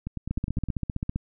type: two click trains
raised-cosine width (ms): 5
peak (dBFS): -15 / -19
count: 14 / 7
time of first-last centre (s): 0.31-1.16 / 0.07-0.687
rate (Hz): 15.3 / 9.72
effects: none